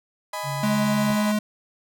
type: chord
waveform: 35% pulse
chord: G# minor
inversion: second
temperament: just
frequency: 623 / 830.6 / 996.7 Hz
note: D#5 / G#5 / B5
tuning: +2 / 0 / +16 cents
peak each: -32 / -34 / -29 dBFS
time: 0.33-1.32 s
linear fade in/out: 5 ms
type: tone with vibrato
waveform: sine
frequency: 140 Hz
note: C#3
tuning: 18 cents sharp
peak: -28 dBFS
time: 0.43-1.17 s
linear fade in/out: 50 ms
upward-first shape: sine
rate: 7 Hz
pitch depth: 11 cents each way
type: tone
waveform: square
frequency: 211.2 Hz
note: G#3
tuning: 29 cents sharp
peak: -21 dBFS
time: 0.63-1.39 s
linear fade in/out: 5 ms
type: clicks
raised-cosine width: 2 ms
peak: -26 / -32 dBFS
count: 2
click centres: 1.104 / 1.122 s
effects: none